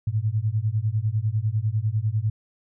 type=beating tone pair; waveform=sine; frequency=103.8 / 113.8 Hz; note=G#2 / A#2; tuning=0 / -41 cents; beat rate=10 Hz; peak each=-24 dBFS; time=0.07-2.3 s; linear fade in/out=5 ms; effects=none